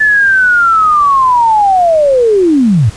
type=linear sweep; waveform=sine; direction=down; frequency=1749 to 92.5 Hz; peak=-5 dBFS; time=0-2.9 s; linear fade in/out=10 ms; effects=pink hiss -33 dBFS RMS until 2.96 s + resampled to 22050 Hz